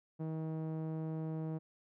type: tone with low-pass filter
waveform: sawtooth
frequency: 158.9 Hz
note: D#3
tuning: 37 cents sharp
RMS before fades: -39 dBFS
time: 0.19-1.59 s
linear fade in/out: 20 ms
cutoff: 610 Hz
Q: 0.73
effects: none